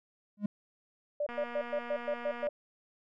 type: tone with exponential growth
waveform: triangle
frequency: 206.3 Hz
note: G#3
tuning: 11 cents flat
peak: -23 dBFS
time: 0.37-0.46 s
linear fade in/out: 5 ms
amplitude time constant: 18 ms
type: tone bursts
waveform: sine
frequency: 587.3 Hz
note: D5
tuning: in tune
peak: -29 dBFS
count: 8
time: 1.2-2.49 s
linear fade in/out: 5 ms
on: 65 ms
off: 110 ms
type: click train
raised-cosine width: 0.5 ms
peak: -28 dBFS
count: 283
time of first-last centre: 1.29-2.47 s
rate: 239 Hz
effects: none